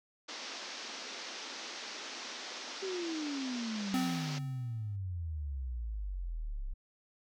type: band-pass noise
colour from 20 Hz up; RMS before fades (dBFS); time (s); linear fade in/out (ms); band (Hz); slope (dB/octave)
white; -44; 0.28-4.39; 10; 220 to 6100; 48
type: exponential sweep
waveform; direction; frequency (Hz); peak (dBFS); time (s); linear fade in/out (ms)
sine; down; 392 to 31.78; -35; 2.82-6.74; 10
type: tone with exponential decay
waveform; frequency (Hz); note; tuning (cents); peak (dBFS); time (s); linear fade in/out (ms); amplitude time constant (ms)
square; 257.9; C4; -25; -29; 3.94-4.96; 1; 220
effects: none